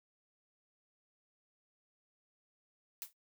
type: noise with exponential decay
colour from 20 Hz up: blue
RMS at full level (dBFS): -39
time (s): 3.02-3.13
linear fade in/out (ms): 0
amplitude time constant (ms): 23
effects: noise-tail reverb RT60 0.1 s tail -20 dB re dry

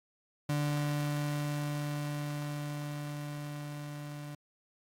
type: tone with level ramp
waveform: 35% pulse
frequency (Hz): 146.83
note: D3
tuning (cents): 0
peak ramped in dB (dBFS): -27 to -39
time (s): 0.49-4.35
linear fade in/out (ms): 5
effects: AAC 64 kbps

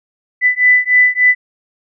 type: beating tone pair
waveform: sine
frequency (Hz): 1992 / 1995.4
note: B6 / B6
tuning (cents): +14 / +17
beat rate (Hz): 3.4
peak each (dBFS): -11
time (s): 0.41-1.35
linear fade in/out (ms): 50
effects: none

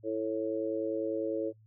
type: chord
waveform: sine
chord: A major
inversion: second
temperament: just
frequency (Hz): 330 / 440 / 550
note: E4 / A4 / C#5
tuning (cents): +2 / 0 / -14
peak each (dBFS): -34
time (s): 0.03-1.53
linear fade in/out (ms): 50
effects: noise-tail reverb RT60 0.1 s tail -24 dB re dry + added 109 Hz sine -57 dBFS peak until 1.66 s

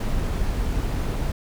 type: noise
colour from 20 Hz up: brown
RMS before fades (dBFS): -24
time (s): 0-1.32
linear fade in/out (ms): 5
effects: none

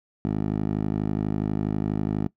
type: tone with band-pass filter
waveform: 10% pulse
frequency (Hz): 52.2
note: G#1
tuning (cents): +10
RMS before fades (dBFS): -26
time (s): 0.25-2.27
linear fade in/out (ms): 0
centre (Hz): 230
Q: 0.86
effects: noise-tail reverb RT60 0.1 s tail -20 dB re dry

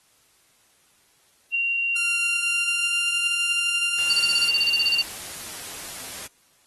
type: tone with pitch glide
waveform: sine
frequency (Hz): 2760 to 2782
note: F7 to F7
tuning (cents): -21 to -7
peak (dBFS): -21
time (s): 1.52-5.03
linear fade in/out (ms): 20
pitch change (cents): +14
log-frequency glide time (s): 2.19-3
type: tone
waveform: 5% pulse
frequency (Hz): 1396.9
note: F6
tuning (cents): 0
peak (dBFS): -18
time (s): 1.96-4.49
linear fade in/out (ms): 2
type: noise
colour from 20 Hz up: white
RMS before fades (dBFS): -36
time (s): 3.98-6.27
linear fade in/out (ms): 5
type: tone bursts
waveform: sine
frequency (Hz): 4541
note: C#8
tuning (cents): +41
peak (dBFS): -19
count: 15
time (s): 4.1-5.014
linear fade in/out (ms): 2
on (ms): 32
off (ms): 31
effects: white hiss -61 dBFS RMS until 6.66 s + AAC 32 kbps

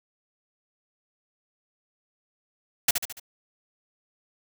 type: noise with echo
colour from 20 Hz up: white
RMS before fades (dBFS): -19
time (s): 2.88-2.91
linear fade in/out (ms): 5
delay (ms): 72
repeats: 4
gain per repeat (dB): -6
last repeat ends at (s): 3.198
effects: none

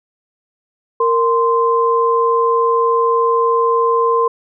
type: tone pair together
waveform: sine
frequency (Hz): 463.3 / 1040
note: A#4 / C6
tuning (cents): -11 / -11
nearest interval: octave + major second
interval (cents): 1400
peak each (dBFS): -14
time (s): 1-4.28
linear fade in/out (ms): 5
effects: none

